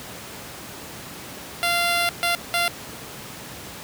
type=tone bursts at uneven times; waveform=10% pulse; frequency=692 Hz; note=F5; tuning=16 cents flat; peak=-11 dBFS; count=3; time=1.63-2.09 / 2.23-2.35 / 2.54-2.68 s; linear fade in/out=0 ms; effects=pink hiss -37 dBFS RMS until 3.83 s + high-pass 100 Hz 12 dB/octave